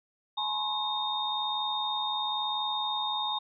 sine tone cluster, 848 / 992 / 1073 / 3683 Hz, G#5 / B5 / C6 / A#7, +36 / +7 / +43 / -22 cents, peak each -33 / -39 / -38 / -31 dBFS, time 0.37-3.39 s, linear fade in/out 10 ms, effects none

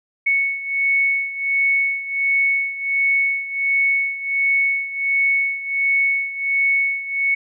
sine beating tone pair, 2213 / 2214.4 Hz, C#7 / C#7, -3 / -2 cents, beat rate 1.4 Hz, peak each -18 / -22 dBFS, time 0.26-7.35 s, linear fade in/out 10 ms, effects none

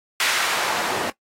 white noise with band-pass filter sweep, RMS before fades -23 dBFS, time 0.2-1.1 s, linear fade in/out 2 ms, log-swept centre 2000 to 490 Hz, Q 0.83, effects noise-tail reverb RT60 0.1 s tail -18 dB re dry + AAC 48 kbps

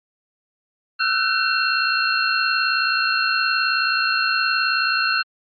sine tone cluster, 1332 / 1474 / 1533 / 2718 / 4226 Hz, E6 / F#6 / G6 / F7 / C8, +18 / -7 / -39 / -48 / +16 cents, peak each -24 dBFS, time 0.99-5.23 s, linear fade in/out 20 ms, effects Opus 48 kbps

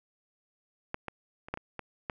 clicks, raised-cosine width 0.5 ms, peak -17 / -21 / -29 / -16 / -25 / -22 / -18 dBFS, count 7, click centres 0.944 / 1.083 / 1.485 / 1.54 / 1.574 / 1.793 / 2.098 s, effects none

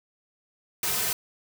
white noise with comb filter, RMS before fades -27 dBFS, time 0.83-1.13 s, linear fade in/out 2 ms, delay 3.6 ms, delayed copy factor -0.7, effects none

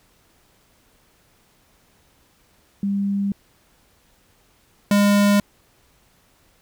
sine / square tone pair in turn, 199.3 / 203.4 Hz, G3 / G#3, +29 / -36 cents, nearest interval unison, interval 35 cents, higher second, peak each -19 / -14 dBFS, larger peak second, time 2.83-3.32 / 4.91-5.4 s, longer neither, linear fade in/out 2 ms, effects pink hiss -59 dBFS RMS until 6.61 s

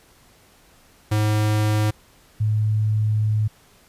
square / sine tone pair in turn, 106.6 / 107.4 Hz, G#2 / A2, +46 / -41 cents, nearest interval unison, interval 13 cents, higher second, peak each -18 / -17 dBFS, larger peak second, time 1.11-1.91 / 2.4-3.48 s, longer second, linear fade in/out 10 ms, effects pink hiss -54 dBFS RMS until 3.88 s + resampled to 32000 Hz

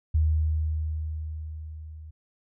sine tone with level ramp, 78 Hz, D#2, 5 cents sharp, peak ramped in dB -18 to -40 dBFS, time 0.14-2.11 s, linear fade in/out 10 ms, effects none

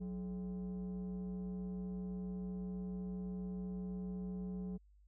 sine tone with frequency modulation, 183.9 Hz, F#3, 10 cents flat, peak -37 dBFS, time 0-4.78 s, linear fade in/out 20 ms, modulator 240 Hz, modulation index 0.51, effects tanh soft clip ceiling -38 dBFS + added 50 Hz sine -62 dBFS peak until 5.07 s

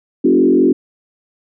sine tone with frequency modulation, 317.5 Hz, D#4, 35 cents sharp, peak -8 dBFS, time 0.24-0.73 s, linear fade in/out 10 ms, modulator 44.9 Hz, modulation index 1.7, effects none

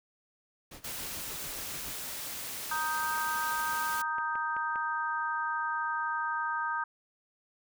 pink noise with tremolo, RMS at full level -46 dBFS, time 0.71-1.93 s, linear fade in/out 5 ms, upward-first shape sine, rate 7 Hz, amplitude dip 80%
white noise, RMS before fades -39 dBFS, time 0.84-4.02 s, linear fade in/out 5 ms
sine chord, Eb major, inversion second, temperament equal, 932.3 / 1244.5 / 1568 Hz, Bb5 / Eb6 / G6, 0 / 0 / 0 cents, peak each -34 dBFS, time 2.71-6.84 s, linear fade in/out 5 ms
clicks, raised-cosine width 0.5 ms, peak -29 dBFS, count 6, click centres 3.178 / 3.734 / 4.184 / 4.355 / 4.566 / 4.758 s
effects none

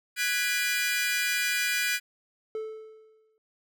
sawtooth chord, G# half-diminished seventh, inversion third, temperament equal with one note detuned, 1480 / 1661.2 / 1975.5 / 2410 Hz, F#6 / G#6 / B6 / D7, 0 / 0 / 0 / +44 cents, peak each -28 / -28 / -29 / -26 dBFS, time 0.16-2 s, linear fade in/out 50 ms
triangle tone with exponential decay, 437.5 Hz, A4, 10 cents flat, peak -27 dBFS, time 2.55-3.38 s, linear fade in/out 1 ms, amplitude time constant 180 ms
effects none

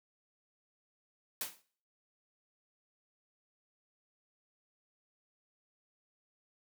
white noise with exponential decay, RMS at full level -34 dBFS, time 1.41-1.62 s, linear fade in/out 2 ms, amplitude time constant 44 ms, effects noise-tail reverb RT60 0.5 s tail -20 dB re dry + high-pass 150 Hz 12 dB/octave

